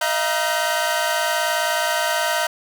sawtooth tone cluster, 625 / 684 / 945 / 1535 Hz, D#5 / F5 / A#5 / G6, +8 / -36 / +23 / -37 cents, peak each -21 dBFS, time 0.01-2.47 s, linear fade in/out 5 ms, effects none

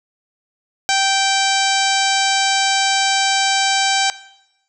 harmonic tone with a mistuned harmonic, 780 Hz, G5, 9 cents flat, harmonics 1 / 2 / 3 / 4 / 5 / 6 / 7 / 8 / 9 / 10, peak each -18 / -21 / -23 / -24 / -25 / -26 / -26 / -27 / -28 / -28 dBFS, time 0.89-4.1 s, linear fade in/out 0 ms, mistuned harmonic 10, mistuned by +19 cents, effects noise-tail reverb RT60 0.9 s tail -18 dB re dry

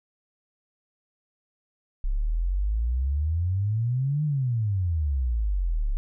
sine exponential two-way sweep, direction up then down, 32.83 to 154.1 to 32.83 Hz, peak -22 dBFS, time 2.04-5.97 s, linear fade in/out 0 ms, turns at 4.24 s, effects none

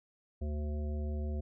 harmonic tone, 74.5 Hz, D2, 25 cents sharp, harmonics 1 / 3 / 5 / 7 / 9, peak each -33 / -43 / -47 / -50 / -52 dBFS, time 0.41-1.41 s, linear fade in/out 10 ms, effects none

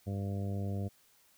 harmonic tone, 99.1 Hz, G2, 19 cents sharp, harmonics 1 / 2 / 3 / 4 / 5 / 6 / 7, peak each -34 / -39 / -47 / -48 / -48 / -50 / -51 dBFS, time 0.06-0.89 s, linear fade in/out 20 ms, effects white hiss -66 dBFS RMS until 1.37 s

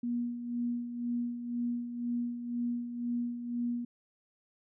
sine tone with tremolo, 239.8 Hz, A#3, 49 cents sharp, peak -29 dBFS, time 0.03-3.85 s, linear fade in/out 5 ms, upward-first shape sine, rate 2 Hz, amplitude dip 60%, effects none

